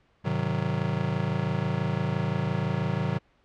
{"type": "chord", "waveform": "square", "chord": "Ab dominant seventh", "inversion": "none", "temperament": "just", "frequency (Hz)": [103.83, 129.78, 155.74, 186.89], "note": ["Ab2", "C3", "Eb3", "Gb3"], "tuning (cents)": [0, -14, 2, 18], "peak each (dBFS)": [-34, -31, -31, -32], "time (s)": [0.24, 3.19], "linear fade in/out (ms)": 20, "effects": ["pink hiss -65 dBFS RMS until 3.44 s", "low-pass 3000 Hz 12 dB/octave"]}